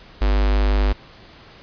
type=tone with notch filter; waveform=square; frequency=50.3 Hz; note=G1; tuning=45 cents sharp; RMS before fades=-17 dBFS; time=0.21-0.93 s; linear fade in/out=10 ms; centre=160 Hz; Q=1.7; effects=pink hiss -45 dBFS RMS until 1.62 s + resampled to 11025 Hz